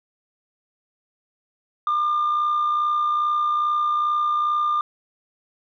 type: tone with amplitude modulation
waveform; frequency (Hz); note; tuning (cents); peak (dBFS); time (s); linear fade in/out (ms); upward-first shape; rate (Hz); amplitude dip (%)
sine; 1200; D6; +37; -15; 1.87-4.81; 2; sine; 62.4; 40
effects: tanh soft clip ceiling -16 dBFS